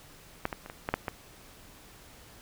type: clicks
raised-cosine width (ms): 0.5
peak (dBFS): -13 / -19 / -28 / -25 / -15 / -10 / -16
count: 7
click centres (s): 0.454 / 0.528 / 0.661 / 0.699 / 0.889 / 0.94 / 1.082
effects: pink hiss -53 dBFS RMS until 2.41 s